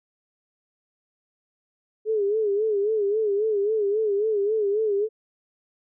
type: tone with vibrato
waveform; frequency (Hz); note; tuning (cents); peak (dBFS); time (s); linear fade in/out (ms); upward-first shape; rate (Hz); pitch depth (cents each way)
sine; 419; G#4; +15; -20; 2.05-5.09; 50; sine; 3.7; 98
effects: none